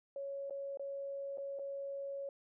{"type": "tone with dropouts", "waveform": "sine", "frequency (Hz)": 555, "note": "C#5", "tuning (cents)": 2, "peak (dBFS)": -39, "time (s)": [0.16, 2.29], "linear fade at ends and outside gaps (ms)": 2, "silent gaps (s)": [[0.498, 0.507], [0.773, 0.795], [1.374, 1.382], [1.589, 1.594]], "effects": []}